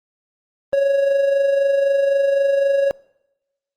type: tone with amplitude modulation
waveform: triangle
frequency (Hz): 554.4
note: C#5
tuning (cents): 0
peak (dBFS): -10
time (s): 0.73-2.91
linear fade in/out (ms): 0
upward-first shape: sine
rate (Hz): 23.9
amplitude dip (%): 45
effects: noise-tail reverb RT60 0.9 s tail -24 dB re dry + Opus 32 kbps